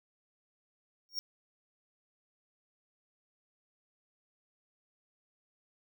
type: tone with exponential growth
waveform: square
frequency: 5550 Hz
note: F8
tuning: 12 cents flat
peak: -29 dBFS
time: 1.09-1.19 s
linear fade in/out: 0 ms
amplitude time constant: 20 ms
effects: none